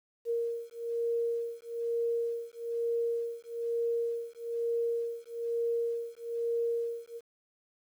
sine beating tone pair, 466.2 / 467.3 Hz, A#4 / A#4, 0 / +4 cents, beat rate 1.1 Hz, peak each -33 / -33 dBFS, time 0.25-7.21 s, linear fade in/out 50 ms, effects 10-bit

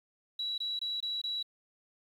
sine tone bursts, 3911 Hz, B7, 18 cents flat, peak -32 dBFS, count 5, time 0.39-1.428 s, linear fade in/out 5 ms, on 190 ms, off 22 ms, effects 10-bit

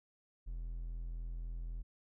triangle tone, 41.87 Hz, E1, 28 cents sharp, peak -37 dBFS, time 0.46-1.83 s, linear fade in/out 20 ms, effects none

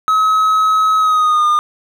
triangle tone with pitch glide, 1280 to 1213.8 Hz, D#6 to D#6, +49 to -43 cents, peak -8 dBFS, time 0.08-1.59 s, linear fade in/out 0 ms, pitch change -92 cents, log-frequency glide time 0.98-1.47 s, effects none

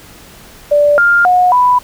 sine tone with pitch steps, 585 / 1402 / 725 / 991 Hz, D5 / F6 / F#5 / B5, -7 / +6 / -35 / +6 cents, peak -6 dBFS, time 0.71-1.79 s, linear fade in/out 10 ms, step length 270 ms, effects pink hiss -38 dBFS RMS until 1.83 s

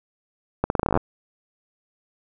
accelerating click train, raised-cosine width 1 ms, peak -6 dBFS, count 13, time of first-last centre 0.64-0.974 s, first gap 61 ms, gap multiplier 0.84, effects none

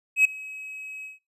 triangle tone with ADSR envelope, 2550 Hz, D#7, 42 cents sharp, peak -11 dBFS, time 0.16-1.19 s, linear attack 89 ms, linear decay 6 ms, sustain -23 dB, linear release 150 ms, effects noise-tail reverb RT60 0.2 s tail -21 dB re dry + resampled to 32000 Hz

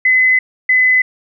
sine tone pair in turn, 2028 / 2018 Hz, B6 / B6, +45 / +37 cents, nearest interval unison, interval 8 cents, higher first, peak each -8 dBFS, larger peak neither, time 0.05-0.39 / 0.69-1.02 s, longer first, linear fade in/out 5 ms, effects none

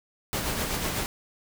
pink noise with tremolo, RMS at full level -28 dBFS, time 0.33-1.06 s, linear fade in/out 0 ms, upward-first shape sine, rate 8 Hz, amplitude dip 35%, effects none

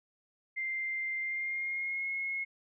sine tone with pitch glide, 2093 to 2167 Hz, C7 to C#7, 0 to -40 cents, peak -32 dBFS, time 0.56-2.45 s, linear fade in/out 20 ms, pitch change +60 cents, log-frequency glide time 1.2-2.08 s, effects none

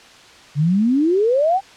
sine exponential sweep, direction up, 138.59 to 806 Hz, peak -13 dBFS, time 0.55-1.61 s, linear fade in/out 50 ms, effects white hiss -44 dBFS RMS until 1.76 s + low-pass 5000 Hz 12 dB/octave

